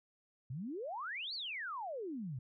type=exponential two-way sweep; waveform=sine; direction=up then down; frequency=116.54 to 4699 to 116.54 Hz; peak=-39 dBFS; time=0.5-2.39 s; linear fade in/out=5 ms; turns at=1.34 s; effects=none